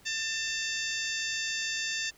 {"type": "harmonic tone with a mistuned harmonic", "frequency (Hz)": 893, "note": "A5", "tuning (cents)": 25, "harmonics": [2, 3, 4, 5, 6, 7, 8], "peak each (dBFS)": [-35, -37, -38, -39, -40, -40, -41], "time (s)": [0.05, 2.11], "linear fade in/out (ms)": 20, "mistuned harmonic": 5, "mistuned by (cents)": 60, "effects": ["pink hiss -59 dBFS RMS until 2.17 s"]}